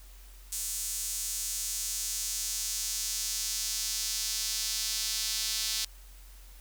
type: tone with high-pass filter sweep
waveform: sawtooth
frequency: 220 Hz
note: A3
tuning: in tune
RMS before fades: -33 dBFS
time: 0.52-5.85 s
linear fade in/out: 5 ms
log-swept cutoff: 7700 to 4500 Hz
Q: 1.6
effects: added 45 Hz sine -48 dBFS peak until 6.6 s + white hiss -57 dBFS RMS until 6.6 s